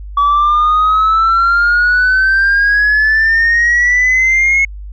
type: exponential sweep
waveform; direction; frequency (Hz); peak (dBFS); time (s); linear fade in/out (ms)
sine; up; 1139 to 2186; -6; 0.17-4.65; 5
effects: tanh soft clip ceiling -6 dBFS + added 50 Hz sine -25 dBFS peak until 4.92 s